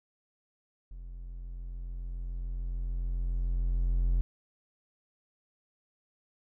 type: tone with level ramp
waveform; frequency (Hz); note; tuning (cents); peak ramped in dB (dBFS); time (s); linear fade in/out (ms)
triangle; 43.48; F1; -7; -39 to -21; 0.91-4.21; 0
effects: none